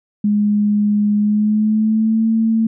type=tone with pitch glide; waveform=sine; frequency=207.7 to 223.9 Hz; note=G#3 to A3; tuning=0 to +30 cents; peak=-12 dBFS; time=0.24-2.67 s; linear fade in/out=5 ms; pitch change=+130 cents; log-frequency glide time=1.17-2.27 s; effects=none